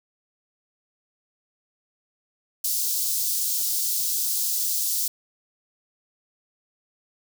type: high-pass noise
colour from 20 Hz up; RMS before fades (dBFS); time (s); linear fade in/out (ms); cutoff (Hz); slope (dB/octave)
white; -25; 2.64-5.08; 5; 4500; 24
effects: none